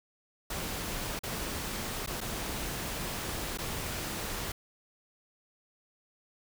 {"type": "noise with dropouts", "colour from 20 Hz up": "pink", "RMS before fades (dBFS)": -36, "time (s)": [0.5, 4.52], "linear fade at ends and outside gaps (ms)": 5, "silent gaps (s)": [[1.192, 1.234], [2.063, 2.073], [2.206, 2.212], [3.575, 3.585]], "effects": []}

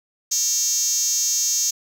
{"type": "tone with high-pass filter", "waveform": "5% pulse", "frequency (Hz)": 460, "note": "A#4", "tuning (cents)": -23, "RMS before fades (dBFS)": -21, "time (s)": [0.31, 1.71], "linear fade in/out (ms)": 10, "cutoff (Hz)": 6400, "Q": 7.3, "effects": []}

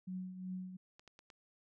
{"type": "tone with tremolo", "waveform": "sine", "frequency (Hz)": 184.8, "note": "F#3", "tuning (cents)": -2, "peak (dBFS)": -38, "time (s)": [0.07, 0.77], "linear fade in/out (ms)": 10, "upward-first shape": "triangle", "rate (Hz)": 2.7, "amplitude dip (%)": 65}
{"type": "clicks", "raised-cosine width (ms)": 0.2, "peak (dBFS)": -39, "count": 4, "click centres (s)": [0.995, 1.077, 1.191, 1.302]}
{"effects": []}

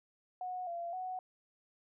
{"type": "tone with pitch steps", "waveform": "sine", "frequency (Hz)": [732, 686, 741], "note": ["F#5", "F5", "F#5"], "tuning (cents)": [-19, -31, 2], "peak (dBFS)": -37, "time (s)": [0.41, 1.19], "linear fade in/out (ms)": 2, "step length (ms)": 260, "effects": []}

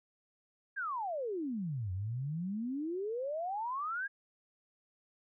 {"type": "exponential two-way sweep", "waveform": "sine", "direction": "down then up", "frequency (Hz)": [1665, 89, 1665], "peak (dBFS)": -34, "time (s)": [0.76, 4.08], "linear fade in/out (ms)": 20, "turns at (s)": 1.92, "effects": []}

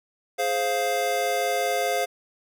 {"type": "chord", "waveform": "square", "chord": "F minor", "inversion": "first", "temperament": "just", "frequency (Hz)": [419.1, 523.8, 698.5], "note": ["Ab4", "C5", "F5"], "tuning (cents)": [16, 2, 0], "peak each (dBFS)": [-31, -28, -26], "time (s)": [0.38, 2.06], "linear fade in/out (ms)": 20, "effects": []}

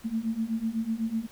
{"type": "beating tone pair", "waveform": "sine", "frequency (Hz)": [220, 228], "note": ["A3", "A#3"], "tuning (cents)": [0, -38], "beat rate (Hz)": 8, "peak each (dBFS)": [-31, -29], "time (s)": [0.04, 1.27], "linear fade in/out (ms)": 20, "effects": ["pink hiss -53 dBFS RMS until 1.31 s"]}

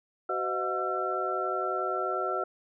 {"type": "tone cluster", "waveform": "sine", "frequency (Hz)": [376.5, 509, 626, 717, 1347], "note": ["F#4", "C5", "D#5", "F5", "E6"], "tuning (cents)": [30, -48, 10, 45, 37], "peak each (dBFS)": [-34, -37, -35, -35, -31], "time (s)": [0.29, 2.44], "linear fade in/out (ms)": 5, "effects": []}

